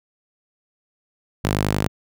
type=tone with high-pass filter; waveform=sawtooth; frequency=50.8 Hz; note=G#1; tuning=38 cents flat; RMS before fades=-22 dBFS; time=1.44-1.88 s; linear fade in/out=5 ms; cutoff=110 Hz; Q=0.82; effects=none